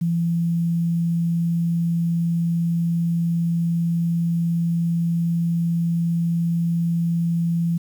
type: tone with quantisation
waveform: sine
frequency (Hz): 168.7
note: E3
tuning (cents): +40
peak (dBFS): -18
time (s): 0.01-7.78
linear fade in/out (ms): 10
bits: 8
effects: none